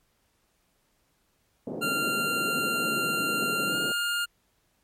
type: band-pass noise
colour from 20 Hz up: pink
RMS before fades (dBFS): -34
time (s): 1.67-3.92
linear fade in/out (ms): 2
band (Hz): 180 to 550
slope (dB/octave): 24
type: tone with pitch glide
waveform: 25% pulse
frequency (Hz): 1388 to 1410.6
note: F6 to F6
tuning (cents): -11 to +17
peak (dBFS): -22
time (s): 1.81-4.26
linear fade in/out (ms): 20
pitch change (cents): +28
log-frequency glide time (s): 3.67-3.76
effects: pink hiss -70 dBFS RMS until 4.83 s + MP3 64 kbps